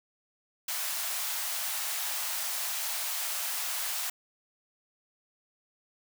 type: high-pass noise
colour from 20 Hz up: white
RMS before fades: -33 dBFS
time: 0.68-4.1 s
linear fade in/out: 5 ms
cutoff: 620 Hz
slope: 48 dB/octave
effects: none